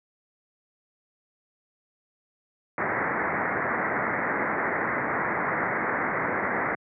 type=low-pass noise; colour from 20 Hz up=white; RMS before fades=-27 dBFS; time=2.78-6.75 s; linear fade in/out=2 ms; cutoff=2100 Hz; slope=96 dB/octave; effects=high-pass 150 Hz 12 dB/octave